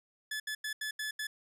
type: tone bursts at uneven times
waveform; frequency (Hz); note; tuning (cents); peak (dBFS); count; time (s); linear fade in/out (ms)
sawtooth; 1725; A6; -35; -31; 6; 0.31-0.4 / 0.47-0.55 / 0.64-0.73 / 0.81-0.91 / 0.99-1.11 / 1.19-1.27; 5
effects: resampled to 32000 Hz + 12-bit